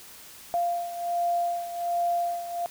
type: beating tone pair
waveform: sine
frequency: 694 / 695.3 Hz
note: F5 / F5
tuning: -11 / -8 cents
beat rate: 1.3 Hz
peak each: -26 / -31 dBFS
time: 0.54-2.66 s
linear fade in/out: 0 ms
effects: white hiss -47 dBFS RMS until 2.7 s